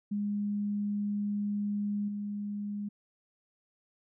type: tone with level steps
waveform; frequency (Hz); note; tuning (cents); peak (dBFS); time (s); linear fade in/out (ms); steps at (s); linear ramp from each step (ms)
sine; 205.3; G#3; -20; -29 / -33; 0.11-2.89; 10; 2.08; 5
effects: none